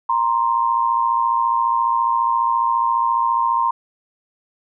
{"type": "tone pair together", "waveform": "sine", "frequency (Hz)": [935.4, 1050], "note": ["A#5", "C6"], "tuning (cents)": [6, 6], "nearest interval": "major second", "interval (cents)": 200, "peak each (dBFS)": -18, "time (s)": [0.09, 3.71], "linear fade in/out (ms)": 5, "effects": []}